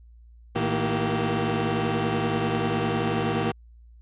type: tone cluster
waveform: 20% pulse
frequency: 112.1 / 159.6 / 234.1 / 387.6 Hz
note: A2 / D#3 / A#3 / G4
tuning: +33 / +44 / +8 / -20 cents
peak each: -24 dBFS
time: 0.55-3.52 s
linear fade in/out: 10 ms
effects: added 58 Hz sine -47 dBFS peak until 4.01 s + resampled to 8000 Hz